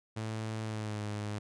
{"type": "tone with pitch glide", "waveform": "sawtooth", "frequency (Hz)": [110, 104.73], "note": ["A2", "G#2"], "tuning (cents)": [0, 15], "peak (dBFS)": -31, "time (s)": [0.16, 1.39], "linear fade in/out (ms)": 10, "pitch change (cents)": -85, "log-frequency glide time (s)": [0.64, 1.03], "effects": ["resampled to 22050 Hz"]}